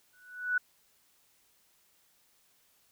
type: tone with exponential growth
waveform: sine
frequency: 1480 Hz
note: F#6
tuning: in tune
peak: -23 dBFS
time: 0.13-0.58 s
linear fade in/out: 5 ms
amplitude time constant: 96 ms
effects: white hiss -68 dBFS RMS until 2.91 s